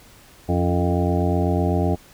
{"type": "harmonic tone with a mistuned harmonic", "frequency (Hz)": 88, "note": "F2", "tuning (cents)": 14, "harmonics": [1, 2, 3, 4, 5, 7, 8, 9], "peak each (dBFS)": [-21, -24, -26, -27, -28, -29, -30, -31], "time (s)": [0.48, 1.96], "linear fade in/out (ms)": 20, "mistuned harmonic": 3, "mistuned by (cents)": 66, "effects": ["pink hiss -49 dBFS RMS until 2.13 s"]}